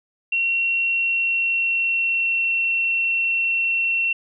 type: tone with pitch glide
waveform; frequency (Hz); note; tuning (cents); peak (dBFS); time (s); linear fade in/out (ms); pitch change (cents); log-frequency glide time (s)
sine; 2732 to 2715; F7 to F7; -39 to -50; -18; 0.32-4.13; 5; -11; 0.83-2.47
effects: none